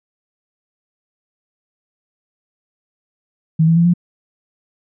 sine tone with pitch steps, 160 / 164.78 / 169.71 / 174.78 Hz, D#3 / E3 / F3 / F3, +49 / 0 / -49 / +2 cents, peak -9 dBFS, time 3.59-3.938 s, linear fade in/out 10 ms, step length 87 ms, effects none

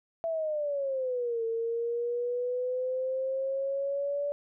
sine exponential two-way sweep, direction down then up, 668 to 452.5 to 578 Hz, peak -28 dBFS, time 0.24-4.32 s, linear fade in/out 0 ms, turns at 1.44 s, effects none

